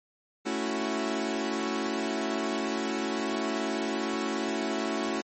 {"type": "chord", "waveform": "sawtooth", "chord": "F# minor seventh", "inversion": "first", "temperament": "equal", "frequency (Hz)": [220, 277.2, 329.6, 370], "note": ["A3", "C#4", "E4", "F#4"], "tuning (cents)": [0, 0, 0, 0], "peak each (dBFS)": -30, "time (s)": [0.45, 5.22], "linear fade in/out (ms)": 20, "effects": ["MP3 32 kbps"]}